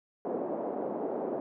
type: band-pass noise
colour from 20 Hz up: white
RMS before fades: -34 dBFS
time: 0.25-1.4 s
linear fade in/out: 0 ms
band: 230 to 650 Hz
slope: 24 dB/octave
effects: none